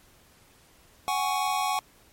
square chord, F# suspended second, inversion none, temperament equal with one note detuned, 747.7 / 830.6 / 1108.7 Hz, F#5 / G#5 / C#6, +18 / 0 / 0 cents, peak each -30 dBFS, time 1.08-1.79 s, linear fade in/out 0 ms, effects pink hiss -58 dBFS RMS until 2.12 s + MP3 64 kbps

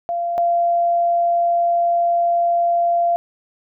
sine tone pair in turn, 689 / 689 Hz, F5 / F5, -24 / -24 cents, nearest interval unison, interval 0 cents, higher neither, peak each -19 / -14 dBFS, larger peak second, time 0.09-0.38 / 0.38-3.16 s, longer second, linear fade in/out 0 ms, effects none

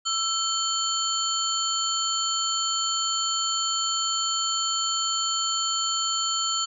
sine tone cluster, 1331 / 3093 / 4397 / 7120 Hz, E6 / G7 / C#8 / A8, +16 / -24 / -15 / +20 cents, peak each -29 dBFS, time 0.05-6.66 s, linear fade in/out 20 ms, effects none

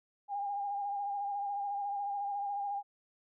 sine tone with vibrato, 807 Hz, G#5, 50 cents flat, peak -33 dBFS, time 0.28-2.83 s, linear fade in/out 50 ms, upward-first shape sine, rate 14 Hz, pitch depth 33 cents each way, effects none

